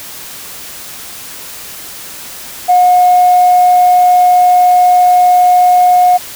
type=tone; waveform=sine; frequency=722 Hz; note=F#5; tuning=43 cents flat; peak=-3 dBFS; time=2.68-6.18 s; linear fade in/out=20 ms; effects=tanh soft clip ceiling 0 dBFS + white hiss -28 dBFS RMS until 6.35 s